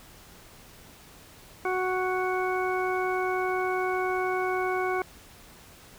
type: harmonic tone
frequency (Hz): 370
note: F#4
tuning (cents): 0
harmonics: 1 / 2 / 3 / 4 / 6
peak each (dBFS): -28 / -31 / -33 / -34 / -36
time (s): 1.65-5.02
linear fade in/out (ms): 2
effects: pink hiss -51 dBFS RMS until 5.98 s